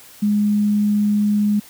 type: tone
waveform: sine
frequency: 207.7 Hz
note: G#3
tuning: in tune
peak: -14 dBFS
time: 0.22-1.6 s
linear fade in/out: 10 ms
effects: white hiss -44 dBFS RMS until 1.69 s